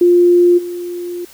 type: tone with level steps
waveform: sine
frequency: 351.3 Hz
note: F4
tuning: 10 cents sharp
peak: -6 / -21 dBFS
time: 0.01-1.25 s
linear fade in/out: 5 ms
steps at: 0.57 s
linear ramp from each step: 20 ms
effects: white hiss -42 dBFS RMS until 1.33 s